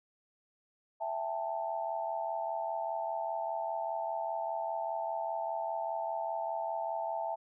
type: tone cluster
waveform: sine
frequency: 663 / 801 / 886 Hz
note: E5 / G5 / A5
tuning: +10 / +37 / +12 cents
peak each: -36 / -39 / -37 dBFS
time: 1-7.36 s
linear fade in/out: 20 ms
effects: none